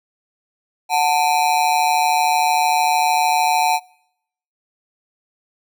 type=ring-modulated tone; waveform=square; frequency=810 Hz; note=G#5; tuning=43 cents flat; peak=-12 dBFS; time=0.89-3.8 s; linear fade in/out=50 ms; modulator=76.6 Hz; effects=noise-tail reverb RT60 0.8 s tail -26 dB re dry